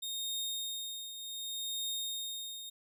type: tone with tremolo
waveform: sawtooth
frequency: 3700 Hz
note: A#7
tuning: 14 cents flat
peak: -31 dBFS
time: 0.02-2.7 s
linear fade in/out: 10 ms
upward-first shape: triangle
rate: 0.67 Hz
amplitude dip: 65%
effects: none